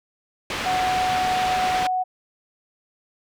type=low-pass noise; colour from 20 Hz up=white; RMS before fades=-28 dBFS; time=0.5-1.87 s; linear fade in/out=2 ms; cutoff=2800 Hz; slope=12 dB/octave
type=tone; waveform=sine; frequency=740 Hz; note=F#5; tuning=in tune; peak=-20 dBFS; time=0.65-2.04 s; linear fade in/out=20 ms
effects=none